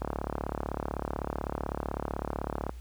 click train, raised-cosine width 1 ms, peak -17 dBFS, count 97, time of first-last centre 0.02-2.694 s, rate 35.9 Hz, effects added 60 Hz sine -40 dBFS peak until 2.8 s + pink hiss -59 dBFS RMS until 2.8 s

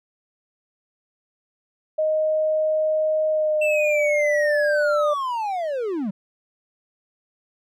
sine tone with pitch glide, 622.3 to 592.8 Hz, D#5 to D5, 0 to +16 cents, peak -18 dBFS, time 1.98-5.14 s, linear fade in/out 10 ms, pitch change -84 cents, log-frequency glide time 3.3-4.05 s
triangle linear sweep, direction down, 2693 to 179.4 Hz, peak -21 dBFS, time 3.61-6.11 s, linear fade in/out 10 ms
effects none

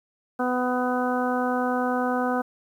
harmonic tone, 250 Hz, B3, 21 cents sharp, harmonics 1 / 2 / 3 / 4 / 5 / 6, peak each -26 / -28 / -28 / -33 / -32 / -33 dBFS, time 0.39-2.42 s, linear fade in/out 10 ms, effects 9-bit

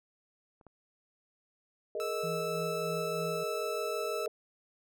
clicks, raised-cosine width 1 ms, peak -45 / -38 dBFS, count 2, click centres 0.612 / 0.667 s
sine chord, Ab suspended second, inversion none, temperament equal with one note detuned, 420.1 / 466.2 / 622.3 Hz, Ab4 / Bb4 / Eb5, +20 / 0 / 0 cents, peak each -37 dBFS, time 1.95-4.28 s, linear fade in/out 2 ms
sawtooth tone, 1315 Hz, E6, 5 cents flat, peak -34 dBFS, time 2-4.26 s, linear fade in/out 0 ms
triangle tone with tremolo, 164.81 Hz, E3, in tune, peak -35 dBFS, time 2.23-3.44 s, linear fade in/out 10 ms, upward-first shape sine, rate 3.2 Hz, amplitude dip 50%
effects none

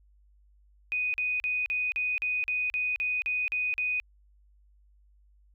sine tone bursts, 2489 Hz, D#7, in tune, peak -26 dBFS, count 12, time 0.92-4 s, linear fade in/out 0 ms, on 220 ms, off 40 ms, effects added 50 Hz sine -58 dBFS peak until 5.54 s

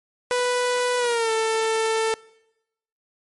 sawtooth tone with pitch glide, 493.9 to 445.1 Hz, B4 to A4, 0 to +20 cents, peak -16 dBFS, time 0.31-2.14 s, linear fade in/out 0 ms, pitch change -180 cents, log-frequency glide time 0.98-1.31 s, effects noise-tail reverb RT60 0.9 s tail -23 dB re dry + MP3 48 kbps

